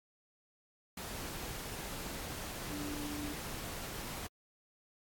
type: tone in noise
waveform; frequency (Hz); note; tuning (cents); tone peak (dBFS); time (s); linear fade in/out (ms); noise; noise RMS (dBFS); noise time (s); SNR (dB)
sine; 293.7; D4; 0; -40; 2.71-3.33; 5; pink; -43; 0.97-4.27; 0
effects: AAC 64 kbps